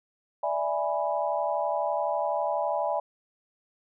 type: chord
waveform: sine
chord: E dominant seventh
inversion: third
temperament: equal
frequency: 587.3 / 659.3 / 830.6 / 987.8 Hz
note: D5 / E5 / G#5 / B5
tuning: 0 / 0 / 0 / 0 cents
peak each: -30 / -30 / -30 / -33 dBFS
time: 0.43-3 s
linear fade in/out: 5 ms
effects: none